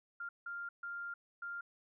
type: tone bursts at uneven times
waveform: sine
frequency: 1397 Hz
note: F6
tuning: in tune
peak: -40 dBFS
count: 4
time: 0.2-0.29 / 0.46-0.69 / 0.83-1.14 / 1.42-1.61 s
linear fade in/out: 5 ms
effects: none

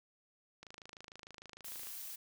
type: click train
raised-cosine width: 0.2 ms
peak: -33 dBFS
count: 34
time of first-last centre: 0.63-1.871 s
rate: 26.6 Hz
type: noise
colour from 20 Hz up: blue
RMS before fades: -46 dBFS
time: 1.64-2.16 s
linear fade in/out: 10 ms
effects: none

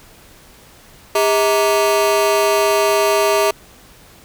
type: ring-modulated tone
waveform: 30% pulse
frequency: 523.3 Hz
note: C5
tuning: in tune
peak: -7 dBFS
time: 1.15-3.51 s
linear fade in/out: 5 ms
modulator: 118 Hz
effects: pink hiss -45 dBFS RMS until 4.24 s

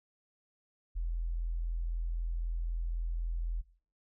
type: tone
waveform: sine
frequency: 41.94 Hz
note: E1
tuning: 31 cents sharp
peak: -31 dBFS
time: 0.95-3.62 s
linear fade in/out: 20 ms
effects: noise-tail reverb RT60 0.5 s tail -20 dB re dry

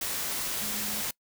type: tone in noise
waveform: sine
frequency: 209.9 Hz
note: G#3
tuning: 19 cents sharp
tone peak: -41 dBFS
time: 0.61-1.01 s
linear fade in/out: 5 ms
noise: white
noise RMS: -32 dBFS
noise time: 0.01-1.11 s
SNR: -12 dB
effects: noise-tail reverb RT60 0.1 s tail -23 dB re dry

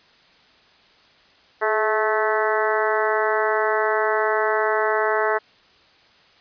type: harmonic tone with a mistuned harmonic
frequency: 217.3 Hz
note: A3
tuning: 21 cents flat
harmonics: 2 / 3 / 4 / 5 / 6 / 7 / 8 / 9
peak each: -23 / -25 / -26 / -27 / -28 / -28 / -29 / -30 dBFS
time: 1.61-5.39 s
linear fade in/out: 20 ms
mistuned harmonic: 2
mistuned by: -29 cents
effects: white hiss -54 dBFS RMS until 6.4 s + resampled to 11025 Hz

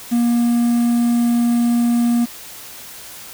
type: tone with quantisation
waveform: triangle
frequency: 237.4 Hz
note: A#3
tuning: 32 cents sharp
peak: -11 dBFS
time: 0.11-2.26 s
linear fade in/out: 20 ms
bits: 6
effects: white hiss -36 dBFS RMS until 3.33 s

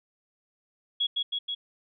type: tone with echo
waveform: sine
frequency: 3337 Hz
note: G#7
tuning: 8 cents sharp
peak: -23 dBFS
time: 1-1.07 s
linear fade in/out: 10 ms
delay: 160 ms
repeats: 3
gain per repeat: -2 dB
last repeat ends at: 1.55 s
effects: none

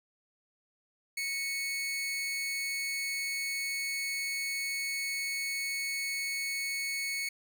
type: tone with amplitude modulation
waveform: sawtooth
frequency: 2211 Hz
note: C#7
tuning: 5 cents flat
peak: -27 dBFS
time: 1.17-7.29 s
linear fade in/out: 5 ms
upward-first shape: sine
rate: 287 Hz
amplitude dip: 35%
effects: none

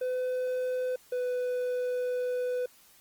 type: tone pair in turn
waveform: triangle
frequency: 506 / 497.6 Hz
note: B4 / B4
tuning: +42 / +13 cents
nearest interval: unison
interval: 29 cents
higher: first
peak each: -26 dBFS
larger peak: neither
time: 0.01-0.96 / 1.12-2.66 s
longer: second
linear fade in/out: 5 ms
effects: white hiss -59 dBFS RMS until 3 s + Opus 24 kbps

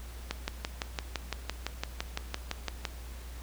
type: click train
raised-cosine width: 0.2 ms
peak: -14 dBFS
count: 16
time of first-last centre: 0.31-2.852 s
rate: 5.9 Hz
effects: added 60 Hz sine -41 dBFS peak until 3.42 s + pink hiss -51 dBFS RMS until 3.42 s

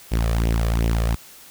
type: tone with flanger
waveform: sawtooth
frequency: 56.6 Hz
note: A1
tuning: 50 cents sharp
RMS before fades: -20 dBFS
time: 0.11-1.16 s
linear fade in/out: 20 ms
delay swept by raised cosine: 0.33 to 1.73 ms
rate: 2.7 Hz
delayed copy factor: +0.65
effects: white hiss -45 dBFS RMS until 1.5 s

